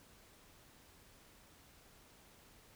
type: silence
effects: pink hiss -63 dBFS RMS until 2.75 s